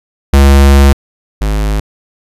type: tone pair in turn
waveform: square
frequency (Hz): 69.3 / 52.03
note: C#2 / G#1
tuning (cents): 0 / +4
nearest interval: perfect fourth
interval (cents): 496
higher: first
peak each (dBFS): -3 / -11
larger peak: first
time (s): 0.33-0.93 / 1.41-1.8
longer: first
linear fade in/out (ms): 5
effects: resampled to 32000 Hz